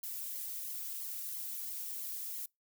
violet noise with flanger, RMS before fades -41 dBFS, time 0.03-2.46 s, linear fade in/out 5 ms, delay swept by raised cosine 0.93 to 3.03 ms, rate 3 Hz, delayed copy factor +1, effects noise-tail reverb RT60 0.2 s tail -26 dB re dry

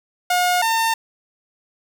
sawtooth tone pair in turn, 718 / 904.6 Hz, F5 / A5, +48 / +48 cents, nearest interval major third, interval 400 cents, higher second, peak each -12 / -13 dBFS, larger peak first, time 0.3-0.62 / 0.62-0.94 s, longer neither, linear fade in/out 5 ms, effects none

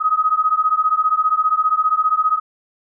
sine beating tone pair, 1254 / 1269 Hz, D#6 / D#6, +13 / +34 cents, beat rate 15 Hz, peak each -17 dBFS, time 0-2.4 s, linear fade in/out 20 ms, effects none

